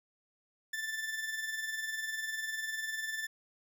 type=tone with tremolo; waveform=40% pulse; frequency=1765 Hz; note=A6; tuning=5 cents sharp; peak=-32 dBFS; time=0.73-3.27 s; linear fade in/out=5 ms; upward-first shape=triangle; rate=20 Hz; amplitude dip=60%; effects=none